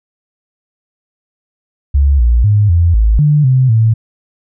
sine tone with pitch steps, 69.9 / 58.8 / 104.1 / 85.1 / 54.1 / 148.6 / 129.7 / 112 Hz, C#2 / A#1 / G#2 / F2 / A1 / D3 / C3 / A2, +15 / +16 / +5 / -44 / -29 / +21 / -15 / +31 cents, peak -6 dBFS, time 1.94-3.94 s, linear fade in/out 10 ms, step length 250 ms, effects none

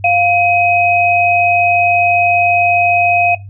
sine tone pair together, 701.6 / 2527 Hz, F5 / D#7, +8 / +26 cents, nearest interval octave + minor seventh, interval 2218 cents, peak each -11 dBFS, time 0.04-3.35 s, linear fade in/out 5 ms, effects noise-tail reverb RT60 0.2 s tail -19 dB re dry + added 99 Hz sine -28 dBFS peak until 3.49 s

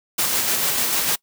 white noise with tremolo, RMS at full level -20 dBFS, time 0.18-1.16 s, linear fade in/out 10 ms, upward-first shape square, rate 6.7 Hz, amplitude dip 25%, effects noise-tail reverb RT60 0.1 s tail -24 dB re dry + high-pass 100 Hz 12 dB/octave

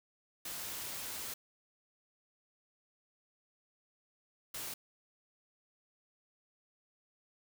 white noise bursts at uneven times, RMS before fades -42 dBFS, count 2, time 0.45-1.34 / 4.54-4.74 s, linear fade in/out 5 ms, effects none

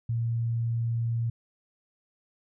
sine tone, 116.1 Hz, A#2, 7 cents flat, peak -25 dBFS, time 0.09-1.3 s, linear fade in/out 5 ms, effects none

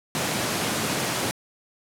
pink high-pass noise, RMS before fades -26 dBFS, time 0.15-1.31 s, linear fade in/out 0 ms, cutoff 110 Hz, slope 24 dB/octave, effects low-pass 12000 Hz 12 dB/octave

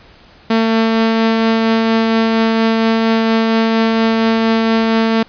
sawtooth tone with tremolo, 224.9 Hz, A3, 38 cents sharp, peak -6 dBFS, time 0.5-5.23 s, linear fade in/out 5 ms, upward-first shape triangle, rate 4.3 Hz, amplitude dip 25%, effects pink hiss -44 dBFS RMS until 5.28 s + resampled to 11025 Hz

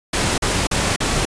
pink noise bursts, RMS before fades -19 dBFS, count 4, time 0.13-1.253 s, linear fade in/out 5 ms, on 250 ms, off 41 ms, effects resampled to 22050 Hz

